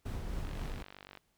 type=noise with tremolo; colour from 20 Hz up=brown; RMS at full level=-37 dBFS; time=0.05-0.83 s; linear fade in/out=10 ms; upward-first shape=sine; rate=3.9 Hz; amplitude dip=30%
type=click train; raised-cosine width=0.3 ms; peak=-32 dBFS; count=36; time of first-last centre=0.45-1.173 s; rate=48.4 Hz
effects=pink hiss -75 dBFS RMS until 1.37 s